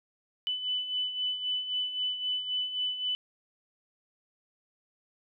sine beating tone pair, 2994 / 2997.8 Hz, F#7 / F#7, +20 / +22 cents, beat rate 3.8 Hz, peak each -37 / -30 dBFS, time 0.47-3.15 s, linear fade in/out 0 ms, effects none

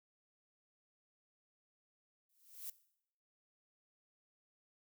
violet noise with exponential growth, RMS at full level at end -42 dBFS, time 2.29-2.7 s, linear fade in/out 5 ms, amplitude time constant 89 ms, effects noise-tail reverb RT60 0.7 s tail -18 dB re dry

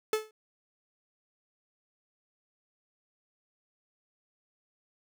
45% pulse tone with exponential decay, 433.5 Hz, A4, 26 cents flat, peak -22 dBFS, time 0.13-0.31 s, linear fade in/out 2 ms, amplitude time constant 39 ms, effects none

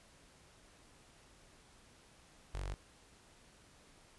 sawtooth tone with notch filter, 47.17 Hz, F#1, 34 cents sharp, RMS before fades -41 dBFS, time 2.54-2.74 s, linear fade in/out 0 ms, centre 220 Hz, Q 0.82, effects pink hiss -63 dBFS RMS until 4.18 s + resampled to 24000 Hz

